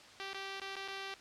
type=tone with dropouts; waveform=5% pulse; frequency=389.9 Hz; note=G4; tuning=9 cents flat; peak=-29 dBFS; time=0.2-1.14 s; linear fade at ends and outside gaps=0 ms; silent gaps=0.333-0.346 / 0.6-0.616 / 0.756-0.765 / 0.878-0.884 s; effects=white hiss -55 dBFS RMS until 1.2 s + low-pass 5000 Hz 12 dB/octave